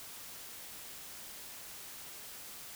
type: silence
effects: white hiss -48 dBFS RMS until 2.75 s